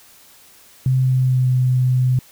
sine tone with pitch glide, 130 to 127.18 Hz, C3 to C3, -11 to -49 cents, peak -13 dBFS, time 0.86-2.19 s, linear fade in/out 2 ms, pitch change -38 cents, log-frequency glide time 0.99-1.53 s, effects white hiss -48 dBFS RMS until 2.31 s

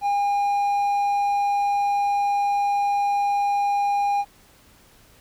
triangle tone, 810 Hz, G#5, 43 cents flat, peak -17 dBFS, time 0.01-4.25 s, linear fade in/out 50 ms, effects pink hiss -54 dBFS RMS until 5.2 s

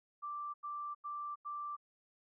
sine tone bursts, 1174.7 Hz, D6, in tune, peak -39 dBFS, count 4, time 0.22-1.767 s, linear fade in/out 20 ms, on 320 ms, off 89 ms, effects none

